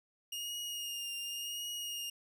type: tone with vibrato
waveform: sawtooth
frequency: 2843 Hz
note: F7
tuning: 30 cents sharp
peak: -35 dBFS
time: 0.32-2.1 s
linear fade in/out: 5 ms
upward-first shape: triangle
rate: 0.9 Hz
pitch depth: 32 cents each way
effects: none